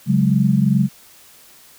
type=chord; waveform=sine; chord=C# suspended fourth; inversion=none; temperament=equal; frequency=138.59 / 185 / 207.7 Hz; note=C#3 / F#3 / G#3; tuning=0 / 0 / 0 cents; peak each=-17 dBFS; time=0.06-0.89 s; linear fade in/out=50 ms; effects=white hiss -47 dBFS RMS until 1.78 s